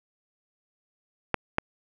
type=clicks; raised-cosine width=0.5 ms; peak=-7 dBFS; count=2; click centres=1.343 / 1.584 s; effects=none